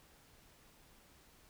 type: silence
effects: pink hiss -64 dBFS RMS until 1.49 s